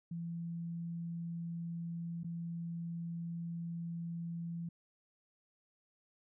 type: tone with dropouts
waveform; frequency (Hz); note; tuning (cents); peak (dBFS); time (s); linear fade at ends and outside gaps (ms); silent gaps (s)
sine; 168.8; E3; +41; -38; 0.11-4.69; 5; 2.234-2.244
effects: none